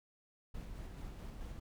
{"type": "noise with tremolo", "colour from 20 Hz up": "brown", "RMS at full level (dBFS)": -45, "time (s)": [0.54, 1.6], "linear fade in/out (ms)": 10, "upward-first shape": "square", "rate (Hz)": 4.6, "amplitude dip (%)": 25, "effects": []}